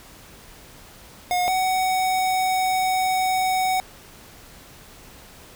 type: tone pair in turn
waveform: square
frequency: 720 / 748.6 Hz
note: F#5 / F#5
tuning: -47 / +20 cents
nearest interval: minor second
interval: 67 cents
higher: second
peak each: -20 dBFS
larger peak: neither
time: 1.31-1.48 / 1.48-3.8 s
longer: second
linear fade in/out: 0 ms
effects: pink hiss -46 dBFS RMS until 5.55 s